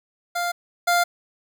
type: tone pair in turn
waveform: 25% pulse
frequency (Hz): 698.5 / 698.5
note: F5 / F5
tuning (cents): 0 / 0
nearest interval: unison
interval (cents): 0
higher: neither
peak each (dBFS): -19 / -13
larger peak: second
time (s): 0.35-0.52 / 0.87-1.04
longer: neither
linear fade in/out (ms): 10
effects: none